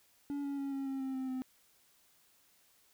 triangle tone with pitch steps, 284.5 / 280.6 / 276.7 / 272.9 / 269.2 / 265.4 / 261.8 / 258.2 Hz, C#4 / C#4 / C#4 / C#4 / C4 / C4 / C4 / C4, +45 / +21 / -3 / -27 / +49 / +25 / +1 / -23 cents, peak -33 dBFS, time 0.3-1.42 s, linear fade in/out 0 ms, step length 140 ms, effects white hiss -68 dBFS RMS until 2.93 s

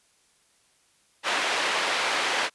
white band-pass noise, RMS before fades -26 dBFS, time 1.23-2.5 s, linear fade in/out 50 ms, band 450 to 2700 Hz, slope 12 dB/octave, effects white hiss -64 dBFS RMS until 2.54 s + resampled to 24000 Hz

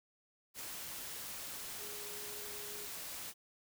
sine tone in noise, 415.3 Hz, G#4, in tune, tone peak -52 dBFS, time 1.77-2.88 s, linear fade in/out 50 ms, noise white, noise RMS -45 dBFS, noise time 0.54-3.34 s, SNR -10 dB, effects none

